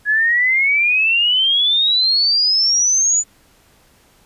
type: exponential sweep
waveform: sine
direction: up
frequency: 1674 to 7040 Hz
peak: -12 dBFS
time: 0.05-3.24 s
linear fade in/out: 50 ms
effects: pink hiss -53 dBFS RMS until 4.25 s + resampled to 32000 Hz